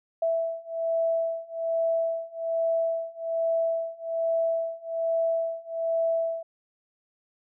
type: beating tone pair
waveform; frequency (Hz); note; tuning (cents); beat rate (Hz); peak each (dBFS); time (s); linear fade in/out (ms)
sine; 659.3 / 660.5; E5 / E5; 0 / +3; 1.2; -28 / -27; 0.22-6.43; 5
effects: none